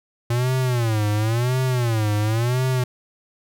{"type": "tone with vibrato", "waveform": "square", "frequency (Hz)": 116.54, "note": "A#2", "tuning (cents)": 0, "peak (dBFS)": -19, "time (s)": [0.3, 2.84], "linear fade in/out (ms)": 5, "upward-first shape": "sine", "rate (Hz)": 0.95, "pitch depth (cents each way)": 190, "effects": []}